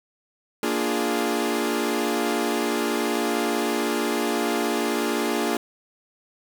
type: chord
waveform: sawtooth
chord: Bb dominant seventh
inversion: none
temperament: equal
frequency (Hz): 233.1 / 293.7 / 349.2 / 415.3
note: Bb3 / D4 / F4 / Ab4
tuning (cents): 0 / 0 / 0 / 0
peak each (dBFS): -24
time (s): 0.63-5.57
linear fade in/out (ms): 2
effects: 7-bit